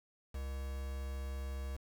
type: tone with quantisation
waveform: triangle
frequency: 67.3 Hz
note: C2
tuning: 49 cents sharp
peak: -36 dBFS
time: 0.34-1.77 s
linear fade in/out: 10 ms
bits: 8
effects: none